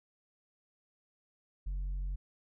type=tone with tanh clipping; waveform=sine; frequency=46.17 Hz; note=F#1; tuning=3 cents flat; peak=-34 dBFS; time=1.66-2.16 s; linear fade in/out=10 ms; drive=3 dB; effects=none